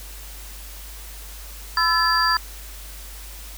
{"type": "tone cluster", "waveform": "sine", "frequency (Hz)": [1014, 1329, 1727, 4732], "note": ["B5", "E6", "A6", "D8"], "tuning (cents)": [45, 14, -33, 12], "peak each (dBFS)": -22, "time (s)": [1.77, 2.37], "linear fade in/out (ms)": 2, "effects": ["added 50 Hz sine -37 dBFS peak until 3.57 s", "white hiss -41 dBFS RMS until 3.57 s"]}